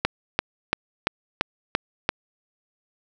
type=click train; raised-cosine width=0.3 ms; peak=-3 dBFS; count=7; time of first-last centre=0.05-2.091 s; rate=2.94 Hz; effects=none